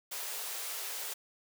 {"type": "high-pass noise", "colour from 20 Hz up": "white", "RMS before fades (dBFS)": -39, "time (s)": [0.11, 1.14], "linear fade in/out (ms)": 10, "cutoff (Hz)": 370, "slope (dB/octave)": 96, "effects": []}